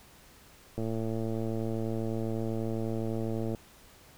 click train, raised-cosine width 2 ms, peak -21 dBFS, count 311, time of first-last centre 0.78-3.548 s, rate 112 Hz, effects pink hiss -56 dBFS RMS until 4.17 s

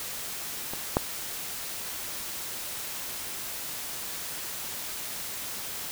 clicks, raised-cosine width 1 ms, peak -21 / -7 dBFS, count 2, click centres 0.735 / 0.969 s, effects white hiss -36 dBFS RMS until 5.91 s

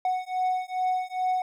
triangle beating tone pair, 738 / 740.4 Hz, F#5 / F#5, -5 / +1 cents, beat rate 2.4 Hz, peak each -26 dBFS, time 0.05-1.42 s, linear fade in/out 2 ms, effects none

